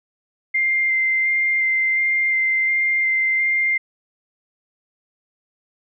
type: tone with vibrato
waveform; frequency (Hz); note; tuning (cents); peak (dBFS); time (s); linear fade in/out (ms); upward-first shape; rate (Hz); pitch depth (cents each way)
sine; 2094; C7; +1; -16; 0.54-3.78; 10; square; 1.4; 9
effects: none